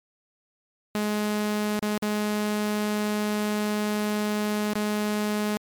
sawtooth tone with dropouts, 210.1 Hz, G#3, 20 cents sharp, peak -20 dBFS, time 0.95-5.57 s, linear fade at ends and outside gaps 0 ms, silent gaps 1.792-1.826 / 1.977-2.024 / 4.735-4.755 s, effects MP3 96 kbps

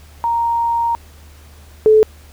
sine tone pair in turn, 932.3 / 433.2 Hz, A#5 / A4, 0 / -27 cents, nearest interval octave + minor second, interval 1327 cents, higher first, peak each -14 / -6 dBFS, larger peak second, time 0.24-0.95 / 1.86-2.03 s, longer first, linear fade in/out 0 ms, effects added 75 Hz sine -40 dBFS peak until 2.32 s + pink hiss -47 dBFS RMS until 2.32 s

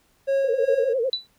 triangle tone with tremolo, 546 Hz, C#5, 26 cents flat, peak -16 dBFS, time 0.27-0.94 s, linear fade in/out 20 ms, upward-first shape sine, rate 2.8 Hz, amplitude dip 55%
sine tone with vibrato, 493.9 Hz, B4, in tune, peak -20 dBFS, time 0.44-1.1 s, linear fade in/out 10 ms, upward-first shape sine, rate 10 Hz, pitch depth 170 cents each way
sine tone with exponential decay, 3965 Hz, B7, 6 cents sharp, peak -18 dBFS, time 1.13-1.27 s, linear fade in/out 1 ms, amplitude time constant 30 ms
effects pink hiss -63 dBFS RMS until 1.38 s

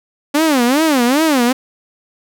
sawtooth tone with vibrato, 277.2 Hz, C#4, in tune, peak -7 dBFS, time 0.34-1.53 s, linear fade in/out 10 ms, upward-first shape sine, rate 2.5 Hz, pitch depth 270 cents each way, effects none

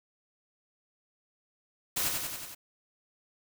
white noise with echo, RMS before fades -30 dBFS, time 1.96-2.09 s, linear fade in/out 10 ms, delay 92 ms, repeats 5, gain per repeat -3 dB, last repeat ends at 2.55 s, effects none

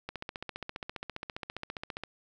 click train, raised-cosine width 0.3 ms, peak -21 dBFS, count 30, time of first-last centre 0.09-2.036 s, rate 14.9 Hz, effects none

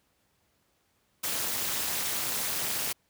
white noise with amplitude modulation, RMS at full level -27 dBFS, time 1.23-2.93 s, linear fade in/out 10 ms, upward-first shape sine, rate 234 Hz, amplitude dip 90%, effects pink hiss -71 dBFS RMS until 3.09 s + high-pass 60 Hz 12 dB/octave

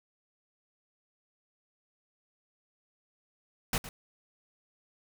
pink noise with echo, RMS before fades -29 dBFS, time 3.73-3.78 s, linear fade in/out 2 ms, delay 110 ms, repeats 1, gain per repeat -14 dB, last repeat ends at 3.89 s, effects none

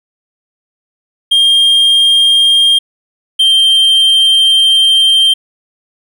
triangle tone pair in turn, 3211 / 3154 Hz, G7 / G7, +41 / +10 cents, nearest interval unison, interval 31 cents, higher first, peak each -4 dBFS, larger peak neither, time 1.31-2.79 / 3.39-5.34 s, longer second, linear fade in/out 10 ms, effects none

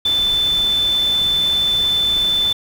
sine tone in noise, 3523 Hz, A7, 1 cent sharp, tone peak -14 dBFS, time 0.05-2.53 s, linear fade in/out 5 ms, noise pink, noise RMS -31 dBFS, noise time 0.05-2.53 s, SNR +14 dB, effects none

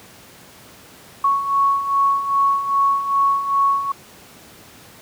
sine beating tone pair, 1107 / 1109.5 Hz, C#6 / C#6, -3 / +1 cents, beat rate 2.5 Hz, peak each -22 / -16 dBFS, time 1.24-3.92 s, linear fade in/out 5 ms, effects pink hiss -44 dBFS RMS until 5.01 s + high-pass 100 Hz 12 dB/octave

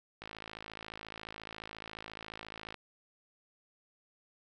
click train, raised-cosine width 0.3 ms, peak -27 dBFS, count 138, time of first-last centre 0.22-2.743 s, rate 54.3 Hz, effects none

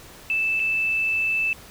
sine tone with dropouts, 2637 Hz, E7, in tune, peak -20 dBFS, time 0.3-1.53 s, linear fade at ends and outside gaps 1 ms, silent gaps 0.596-0.6 s, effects pink hiss -45 dBFS RMS until 1.7 s

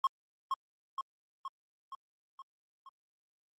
triangle tone with echo, 1077 Hz, C6, 50 cents sharp, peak -23 dBFS, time 0.04-0.07 s, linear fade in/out 2 ms, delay 470 ms, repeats 6, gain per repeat -4 dB, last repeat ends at 2.89 s, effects Opus 32 kbps

